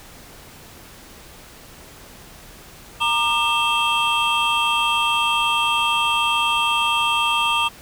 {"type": "tone cluster", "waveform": "triangle", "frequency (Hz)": [930, 1199, 2672, 3221], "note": ["A#5", "D6", "E7", "G7"], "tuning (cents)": [-4, 36, 23, 46], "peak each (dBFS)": -21, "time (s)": [3, 7.69], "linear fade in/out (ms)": 20, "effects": ["pink hiss -43 dBFS RMS until 7.81 s"]}